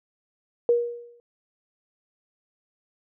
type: tone with exponential decay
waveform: sine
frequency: 475.8 Hz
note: A#4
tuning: 35 cents sharp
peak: -14 dBFS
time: 0.69-1.2 s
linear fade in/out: 1 ms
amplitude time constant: 110 ms
effects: none